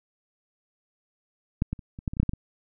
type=clicks; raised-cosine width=5 ms; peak=-10 / -16 / -30 / -26 / -14 / -21 / -25 / -8 / -13 / -13 / -20 dBFS; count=11; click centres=1.621 / 1.73 / 1.792 / 1.989 / 2.078 / 2.135 / 2.169 / 2.2 / 2.231 / 2.293 / 2.335 s; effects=none